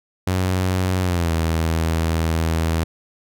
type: tone with pitch glide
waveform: sawtooth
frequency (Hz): 92.5 to 81.46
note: F#2 to E2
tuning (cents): 0 to -20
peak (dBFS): -14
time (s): 0.27-2.84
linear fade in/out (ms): 5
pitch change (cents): -220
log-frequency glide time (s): 1.01-1.33
effects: none